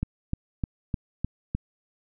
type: click train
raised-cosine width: 5 ms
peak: -14 dBFS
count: 6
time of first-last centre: 0.03-1.55 s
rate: 3.29 Hz
effects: none